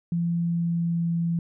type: tone with pitch glide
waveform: sine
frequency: 170.3 to 168.54 Hz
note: F3 to E3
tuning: -43 to +39 cents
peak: -22 dBFS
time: 0.12-1.39 s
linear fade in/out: 2 ms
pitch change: -18 cents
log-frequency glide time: 0.33-1.15 s
effects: none